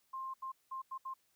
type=tone bursts at uneven times; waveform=sine; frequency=1057 Hz; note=C6; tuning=17 cents sharp; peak=-39 dBFS; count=5; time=0.13-0.34 / 0.42-0.52 / 0.71-0.82 / 0.91-0.98 / 1.05-1.14 s; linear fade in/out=10 ms; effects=white hiss -75 dBFS RMS until 1.35 s